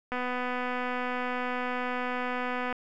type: click train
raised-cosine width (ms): 0.5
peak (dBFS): -18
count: 650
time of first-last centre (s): 0.12-2.726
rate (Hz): 249
effects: none